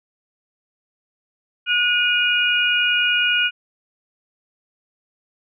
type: tone cluster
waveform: sine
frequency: 1453 / 2459 / 2871 Hz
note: F#6 / D#7 / F7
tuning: -32 / -21 / +47 cents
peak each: -20 dBFS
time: 1.66-3.51 s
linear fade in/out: 50 ms
effects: none